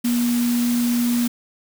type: tone in noise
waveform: sine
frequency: 239.9 Hz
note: A#3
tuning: 50 cents sharp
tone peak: -17 dBFS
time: 0.04-1.28 s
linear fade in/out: 10 ms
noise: white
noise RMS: -30 dBFS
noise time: 0.04-1.28 s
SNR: +10 dB
effects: none